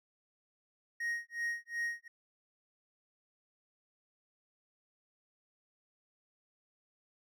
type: tone with tremolo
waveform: triangle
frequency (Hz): 1874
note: A#6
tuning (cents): +9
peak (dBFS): -30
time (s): 1-2.08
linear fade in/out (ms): 5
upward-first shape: sine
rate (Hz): 2.7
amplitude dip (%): 100
effects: none